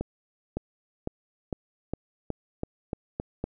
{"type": "accelerating click train", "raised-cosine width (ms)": 2, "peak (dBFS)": -16, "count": 10, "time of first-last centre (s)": [0.01, 3.44], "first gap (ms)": 560, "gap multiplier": 0.9, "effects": []}